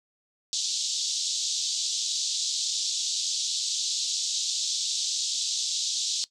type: band-pass noise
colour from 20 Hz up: pink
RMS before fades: -29 dBFS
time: 0.53-6.24 s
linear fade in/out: 0 ms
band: 3500 to 7500 Hz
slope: 48 dB/octave
effects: noise-tail reverb RT60 0.1 s tail -18 dB re dry